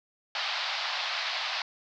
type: band-pass noise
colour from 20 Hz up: white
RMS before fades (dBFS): -32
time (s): 0.35-1.62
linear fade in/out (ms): 2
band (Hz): 640 to 4800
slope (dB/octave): 48
effects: none